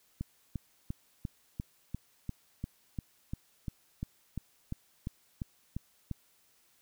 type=click train; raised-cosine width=5 ms; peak=-23 dBFS; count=18; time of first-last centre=0.21-6.113 s; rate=2.88 Hz; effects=white hiss -68 dBFS RMS until 6.81 s